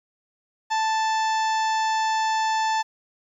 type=harmonic tone; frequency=880 Hz; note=A5; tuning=in tune; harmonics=1 / 2 / 3 / 4 / 5 / 6 / 7 / 8; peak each=-21 / -30 / -37 / -37 / -39 / -38 / -42 / -41 dBFS; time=0.7-2.83 s; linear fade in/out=20 ms; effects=10-bit